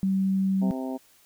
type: tone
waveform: sine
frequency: 192 Hz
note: G3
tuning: 36 cents flat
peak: -21 dBFS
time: 0.03-0.71 s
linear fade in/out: 0 ms
type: harmonic tone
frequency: 130.81 Hz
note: C3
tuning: in tune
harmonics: 2 / 3 / 4 / 5 / 6 / 7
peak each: -30 / -39 / -40 / -38 / -42 / -44 dBFS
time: 0.61-0.98 s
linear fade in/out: 20 ms
effects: white hiss -59 dBFS RMS until 1.25 s